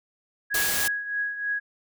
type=tone with tremolo; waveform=sine; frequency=1660 Hz; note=G#6; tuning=1 cent flat; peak=-23 dBFS; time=0.5-1.6 s; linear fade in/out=20 ms; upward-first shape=triangle; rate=3.2 Hz; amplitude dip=70%
type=noise; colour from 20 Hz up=white; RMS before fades=-26 dBFS; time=0.54-0.88 s; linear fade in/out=5 ms
effects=none